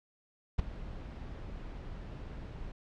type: noise with ADSR envelope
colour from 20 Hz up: brown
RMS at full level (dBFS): -27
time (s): 0.58-2.72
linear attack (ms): 13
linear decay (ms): 10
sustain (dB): -16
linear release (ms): 6
effects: low-pass 4000 Hz 12 dB/octave